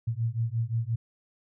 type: beating tone pair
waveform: sine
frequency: 112.2 / 117.9 Hz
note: A2 / A#2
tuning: +34 / +20 cents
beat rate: 5.7 Hz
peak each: -29 dBFS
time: 0.07-0.96 s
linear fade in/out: 10 ms
effects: none